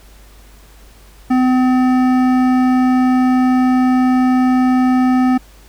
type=tone with hard clipping; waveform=sine; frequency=254.8 Hz; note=C4; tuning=46 cents flat; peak=-12 dBFS; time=1.3-5.38 s; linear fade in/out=10 ms; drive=13 dB; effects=added 50 Hz sine -41 dBFS peak until 5.68 s + pink hiss -47 dBFS RMS until 5.68 s